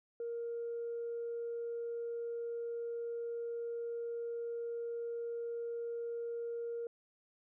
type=tone; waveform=sine; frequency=468.2 Hz; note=A#4; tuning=8 cents sharp; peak=-36 dBFS; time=0.2-6.87 s; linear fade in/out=2 ms; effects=tanh soft clip ceiling -33 dBFS